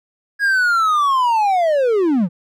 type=linear sweep; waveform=triangle; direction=down; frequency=1661.2 to 156.6 Hz; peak=-11 dBFS; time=0.39-2.29 s; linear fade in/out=50 ms; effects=none